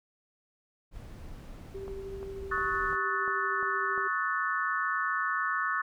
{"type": "noise", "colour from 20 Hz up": "brown", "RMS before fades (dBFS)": -44, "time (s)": [0.91, 2.98], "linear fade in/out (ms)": 50}
{"type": "tone with tremolo", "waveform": "sine", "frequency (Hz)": 390.2, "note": "G4", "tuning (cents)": -8, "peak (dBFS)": -36, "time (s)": [1.74, 4.08], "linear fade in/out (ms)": 10, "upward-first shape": "triangle", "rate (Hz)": 13, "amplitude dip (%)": 35}
{"type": "click train", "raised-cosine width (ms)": 1, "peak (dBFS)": -30, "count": 7, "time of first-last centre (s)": [1.88, 3.978], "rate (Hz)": 2.86}
{"type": "chord", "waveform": "sine", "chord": "D# half-diminished seventh", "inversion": "third", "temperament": "equal with one note detuned", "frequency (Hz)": [1108.7, 1275.8, 1480, 1760], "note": ["C#6", "D#6", "F#6", "A6"], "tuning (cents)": [0, 43, 0, 0], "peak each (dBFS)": -33, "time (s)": [2.51, 5.82], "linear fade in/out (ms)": 10}
{"effects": []}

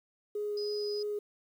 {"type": "tone with vibrato", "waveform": "sine", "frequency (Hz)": 415.3, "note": "G#4", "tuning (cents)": 0, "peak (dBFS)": -31, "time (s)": [0.35, 1.19], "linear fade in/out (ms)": 5, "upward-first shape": "sine", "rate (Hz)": 3.2, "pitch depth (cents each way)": 8}
{"type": "tone", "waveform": "sine", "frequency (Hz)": 4994, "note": "D#8", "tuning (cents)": 6, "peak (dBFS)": -38, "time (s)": [0.57, 1.03], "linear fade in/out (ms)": 5}
{"effects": ["tanh soft clip ceiling -25 dBFS", "10-bit"]}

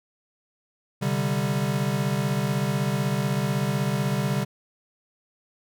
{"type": "chord", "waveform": "square", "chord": "C suspended second", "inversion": "none", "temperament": "equal", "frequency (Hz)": [130.81, 146.83, 196], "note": ["C3", "D3", "G3"], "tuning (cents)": [0, 0, 0], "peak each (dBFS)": -28, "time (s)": [1.01, 4.45], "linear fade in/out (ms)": 20, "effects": []}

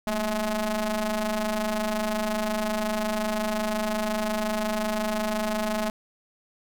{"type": "ring-modulated tone", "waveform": "sawtooth", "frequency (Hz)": 210.6, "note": "G#3", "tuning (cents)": 24, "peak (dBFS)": -18, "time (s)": [0.07, 5.9], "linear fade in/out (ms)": 2, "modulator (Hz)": 434, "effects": []}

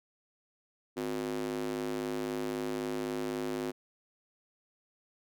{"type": "tone with high-pass filter", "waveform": "square", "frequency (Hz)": 51.91, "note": "G#1", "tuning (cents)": 0, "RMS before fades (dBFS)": -35, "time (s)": [0.96, 3.72], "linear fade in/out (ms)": 20, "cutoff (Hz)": 310, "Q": 3.9, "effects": []}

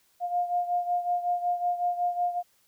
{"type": "beating tone pair", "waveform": "sine", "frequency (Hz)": [706, 711.4], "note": ["F5", "F5"], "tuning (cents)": [19, 32], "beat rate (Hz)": 5.4, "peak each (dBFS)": [-26, -31], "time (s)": [0.2, 2.43], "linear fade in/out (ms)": 50, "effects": ["white hiss -66 dBFS RMS until 2.67 s"]}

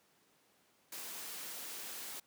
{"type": "noise", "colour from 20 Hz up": "white", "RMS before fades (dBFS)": -45, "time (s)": [0.92, 2.2], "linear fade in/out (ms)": 5, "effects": ["pink hiss -70 dBFS RMS until 2.26 s", "high-pass 200 Hz 12 dB/octave"]}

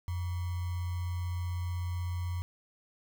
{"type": "tone with sample-and-hold", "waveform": "sine", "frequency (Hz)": 88.4, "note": "F2", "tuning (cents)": 22, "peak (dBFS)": -31, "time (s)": [0.08, 2.42], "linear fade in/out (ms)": 0, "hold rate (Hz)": 1050, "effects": []}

